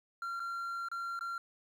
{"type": "tone with dropouts", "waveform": "triangle", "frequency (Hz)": 1376, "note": "F6", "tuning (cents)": -26, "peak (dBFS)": -34, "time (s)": [0.22, 1.38], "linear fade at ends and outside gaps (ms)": 2, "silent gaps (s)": [[0.396, 0.401], [0.886, 0.915], [1.192, 1.209]], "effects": ["11-bit"]}